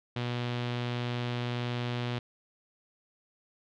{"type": "tone with low-pass filter", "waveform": "sawtooth", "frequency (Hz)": 121.5, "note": "B2", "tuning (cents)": -28, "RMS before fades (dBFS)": -33, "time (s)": [0.16, 2.19], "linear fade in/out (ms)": 5, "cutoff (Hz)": 3500, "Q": 2.3, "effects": []}